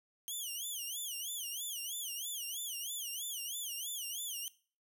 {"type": "tone with vibrato", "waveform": "10% pulse", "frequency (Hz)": 3129, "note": "G7", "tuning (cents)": -4, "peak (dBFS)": -31, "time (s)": [0.28, 4.48], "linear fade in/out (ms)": 0, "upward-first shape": "sine", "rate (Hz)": 3.1, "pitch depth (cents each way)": 210, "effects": ["noise-tail reverb RT60 0.4 s tail -19 dB re dry"]}